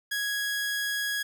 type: tone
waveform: sawtooth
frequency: 1661.2 Hz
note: G#6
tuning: in tune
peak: -24 dBFS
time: 0.11-1.23 s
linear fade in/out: 10 ms
effects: none